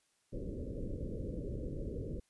pink low-pass noise, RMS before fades -40 dBFS, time 0.32-2.2 s, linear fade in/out 10 ms, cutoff 560 Hz, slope 96 dB/octave, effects white hiss -75 dBFS RMS until 2.29 s + resampled to 24000 Hz

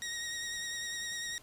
15% pulse tone with vibrato, 1879 Hz, A#6, 13 cents sharp, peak -30 dBFS, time 0.02-1.38 s, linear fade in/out 0 ms, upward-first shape triangle, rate 10 Hz, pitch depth 31 cents each way, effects pink hiss -58 dBFS RMS until 1.42 s + resampled to 32000 Hz

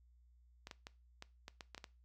clicks, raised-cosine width 0.2 ms, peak -30 dBFS, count 9, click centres 0.671 / 0.712 / 0.869 / 1.224 / 1.481 / 1.608 / 1.747 / 1.779 / 1.842 s, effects noise-tail reverb RT60 0.3 s tail -20 dB re dry + added 60 Hz sine -64 dBFS peak until 2.04 s

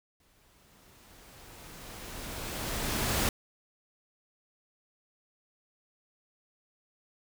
pink noise with exponential growth, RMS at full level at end -27 dBFS, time 0.2-3.29 s, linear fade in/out 2 ms, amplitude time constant 670 ms, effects none

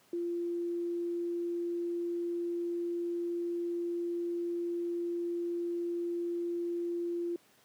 sine tone, 344.7 Hz, F4, 23 cents flat, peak -31 dBFS, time 0.13-7.36 s, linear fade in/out 2 ms, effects pink hiss -64 dBFS RMS until 7.64 s + high-pass 200 Hz 12 dB/octave

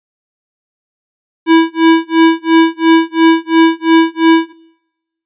square tone with tremolo, 327.1 Hz, E4, 13 cents flat, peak -4 dBFS, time 1.46-4.53 s, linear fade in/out 50 ms, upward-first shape sine, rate 2.9 Hz, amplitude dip 100%, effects noise-tail reverb RT60 1.0 s tail -26 dB re dry + resampled to 8000 Hz

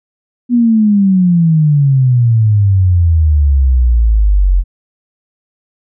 sine exponential sweep, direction down, 246.9 to 43.71 Hz, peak -6 dBFS, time 0.49-4.64 s, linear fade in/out 50 ms, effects none

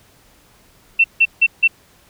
sine tone bursts, 2694 Hz, E7, 37 cents sharp, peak -8 dBFS, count 4, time 0.99-1.678 s, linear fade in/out 10 ms, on 52 ms, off 160 ms, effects pink hiss -52 dBFS RMS until 2.09 s

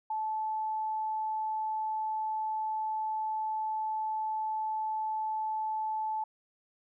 sine tone, 870 Hz, A5, 20 cents flat, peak -30 dBFS, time 0.1-6.24 s, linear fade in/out 5 ms, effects none

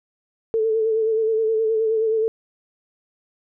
sine tone with vibrato, 442.6 Hz, A4, 10 cents sharp, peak -17 dBFS, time 0.54-2.28 s, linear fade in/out 0 ms, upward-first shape sine, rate 9.5 Hz, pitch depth 37 cents each way, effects none

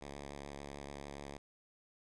5% pulse tone with vibrato, 70.8 Hz, C#2, 37 cents sharp, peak -34 dBFS, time 0.01-1.38 s, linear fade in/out 5 ms, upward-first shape square, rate 6.9 Hz, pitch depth 20 cents each way, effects resampled to 22050 Hz

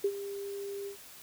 sine tone with ADSR envelope, 400 Hz, G4, 35 cents sharp, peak -23 dBFS, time 0.04-0.97 s, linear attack 6 ms, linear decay 63 ms, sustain -13 dB, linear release 100 ms, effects white hiss -51 dBFS RMS until 1.22 s

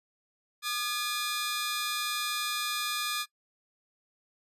15% pulse tone cluster, 1213 / 1698 / 4116 Hz, D#6 / G#6 / C8, -44 / +38 / -29 cents, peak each -26 / -29 / -31 dBFS, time 0.62-3.26 s, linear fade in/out 50 ms, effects noise-tail reverb RT60 0.1 s tail -20 dB re dry + resampled to 32000 Hz

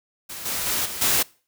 white noise with level steps, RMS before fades -35 / -27 / -24 / -32 / -20 dBFS, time 0.29-1.23 s, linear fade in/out 10 ms, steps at 0.45 / 0.66 / 0.85 / 1.01 s, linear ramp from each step 10 ms, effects noise-tail reverb RT60 0.4 s tail -24 dB re dry

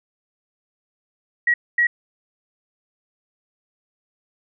sine tone bursts at uneven times, 1911 Hz, A#6, 43 cents sharp, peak -14 dBFS, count 2, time 1.47-1.54 / 1.78-1.87 s, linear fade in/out 5 ms, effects none

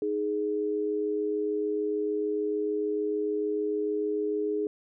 sine tone pair together, 311.1 / 417.8 Hz, D#4 / G#4, 0 / +10 cents, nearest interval perfect fourth, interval 510 cents, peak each -32 / -27 dBFS, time 0.02-4.67 s, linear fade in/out 2 ms, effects none

